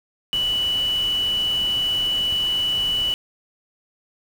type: tone in noise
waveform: sine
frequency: 2960 Hz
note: F#7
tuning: in tune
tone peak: -19 dBFS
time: 0.33-3.14 s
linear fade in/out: 0 ms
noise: pink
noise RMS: -36 dBFS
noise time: 0.33-3.14 s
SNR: +14 dB
effects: none